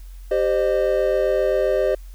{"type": "chord", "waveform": "triangle", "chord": "C minor", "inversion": "second", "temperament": "equal with one note detuned", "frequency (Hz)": [392, 523.3, 610.9], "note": ["G4", "C5", "Eb5"], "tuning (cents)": [0, 0, -32], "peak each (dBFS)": [-20, -19, -19], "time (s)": [0.31, 1.95], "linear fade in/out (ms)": 5, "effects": ["added 44 Hz sine -35 dBFS peak until 2.14 s", "white hiss -55 dBFS RMS until 2.14 s"]}